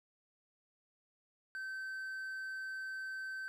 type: tone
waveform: triangle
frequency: 1544 Hz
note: G6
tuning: 27 cents flat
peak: -38 dBFS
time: 1.55-3.48 s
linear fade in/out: 0 ms
effects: none